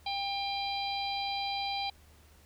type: harmonic tone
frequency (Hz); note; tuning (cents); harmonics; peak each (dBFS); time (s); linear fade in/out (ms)
797; G5; +28; 1 / 3 / 4 / 5 / 6; -34 / -40 / -41 / -38 / -43; 0.06-1.9; 5
effects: added 75 Hz sine -58 dBFS peak until 2.45 s + pink hiss -62 dBFS RMS until 2.45 s